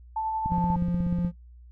sine tone with tremolo, 880 Hz, A5, in tune, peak -25 dBFS, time 0.16-0.76 s, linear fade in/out 5 ms, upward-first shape sine, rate 11 Hz, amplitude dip 25%
click train, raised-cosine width 5 ms, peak -19 dBFS, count 14, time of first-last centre 0.46-1.248 s, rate 16.5 Hz
triangle tone, 174.61 Hz, F3, in tune, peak -22 dBFS, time 0.49-1.32 s, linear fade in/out 50 ms
effects noise-tail reverb RT60 0.2 s tail -24 dB re dry + added 60 Hz sine -46 dBFS peak until 1.71 s

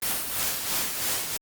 white noise with tremolo, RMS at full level -26 dBFS, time 0.02-1.37 s, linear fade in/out 5 ms, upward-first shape sine, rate 3 Hz, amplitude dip 50%, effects Opus 32 kbps

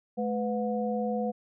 sine tone cluster, 214.7 / 498.9 / 723 Hz, A3 / B4 / F#5, -42 / +17 / -40 cents, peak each -30 / -31 / -34 dBFS, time 0.17-1.32 s, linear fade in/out 20 ms, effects none

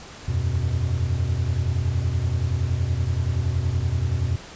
triangle chord, E suspended second, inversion none, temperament equal with one note detuned, 82.41 / 93.03 / 123.47 Hz, E2 / F#2 / B2, 0 / +10 / 0 cents, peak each -23 dBFS, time 0.28-4.36 s, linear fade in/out 5 ms, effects pink hiss -41 dBFS RMS until 4.55 s + resampled to 16000 Hz

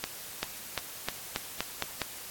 accelerating click train, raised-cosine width 0.2 ms, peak -12 dBFS, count 8, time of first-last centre 0.04-2.017 s, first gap 390 ms, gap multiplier 0.89, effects white hiss -43 dBFS RMS until 2.3 s + AAC 64 kbps

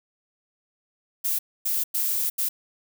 violet noise bursts at uneven times, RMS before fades -25 dBFS, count 4, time 1.24-1.39 / 1.65-1.84 / 1.94-2.3 / 2.38-2.49 s, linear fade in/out 10 ms, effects none

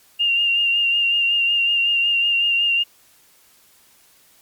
sine tone with vibrato, 2794 Hz, F7, in tune, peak -15 dBFS, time 0.19-2.84 s, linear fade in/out 20 ms, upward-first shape sine, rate 5.4 Hz, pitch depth 27 cents each way, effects white hiss -54 dBFS RMS until 4.41 s + MP3 96 kbps

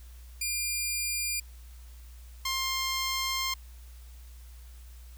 10% pulse tone pair in turn, 2400 / 1058.9 Hz, D7 / C6, +37 / +20 cents, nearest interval octave + major second, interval 1417 cents, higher first, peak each -20 dBFS, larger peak neither, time 0.41-1.4 / 2.45-3.54 s, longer second, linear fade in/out 5 ms, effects added 60 Hz sine -45 dBFS peak until 5.17 s + white hiss -59 dBFS RMS until 5.17 s

